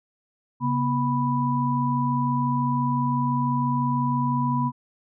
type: tone cluster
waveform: sine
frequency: 136.8 / 242.7 / 987 Hz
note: C#3 / B3 / B5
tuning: -23 / -30 / -1 cents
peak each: -25 dBFS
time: 0.6-4.72 s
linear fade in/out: 50 ms
effects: none